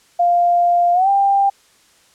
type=tone with pitch glide; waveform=sine; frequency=698.5 to 793.1 Hz; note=F5 to G5; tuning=0 to +20 cents; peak=-11 dBFS; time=0.19-1.5 s; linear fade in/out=10 ms; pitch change=+220 cents; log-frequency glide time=0.93-1.09 s; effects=white hiss -53 dBFS RMS until 2.14 s + low-pass 9000 Hz 12 dB/octave